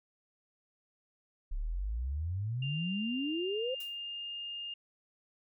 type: exponential sweep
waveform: sine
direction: up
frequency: 32.7 to 535 Hz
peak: -32 dBFS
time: 1.51-3.75 s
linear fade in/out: 10 ms
type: tone with pitch glide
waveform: sine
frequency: 2794 to 2820 Hz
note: F7 to F7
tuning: 0 to +16 cents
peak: -38 dBFS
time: 2.62-4.74 s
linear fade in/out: 5 ms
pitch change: +16 cents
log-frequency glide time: 3.15-4.33 s
type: noise with exponential decay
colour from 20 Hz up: blue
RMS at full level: -46 dBFS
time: 3.8-4.02 s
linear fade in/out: 5 ms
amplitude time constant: 46 ms
effects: none